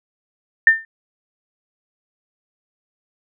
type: tone with exponential decay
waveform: sine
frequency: 1800 Hz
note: A6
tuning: 39 cents sharp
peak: -3 dBFS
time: 0.67-0.85 s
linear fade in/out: 2 ms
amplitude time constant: 39 ms
effects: none